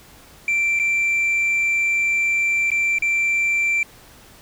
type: tone with dropouts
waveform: sine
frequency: 2349 Hz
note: D7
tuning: in tune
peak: -14 dBFS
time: 0.48-3.83 s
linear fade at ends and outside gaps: 2 ms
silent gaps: 0.791-0.797 / 2.703-2.716 / 2.985-3.022 s
effects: tanh soft clip ceiling -16 dBFS + pink hiss -47 dBFS RMS until 4.41 s